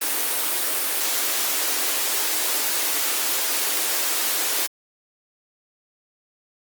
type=high-pass noise; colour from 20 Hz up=white; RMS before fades=-23 dBFS; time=0.01-4.67 s; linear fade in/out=10 ms; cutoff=270 Hz; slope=48 dB/octave; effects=Opus 32 kbps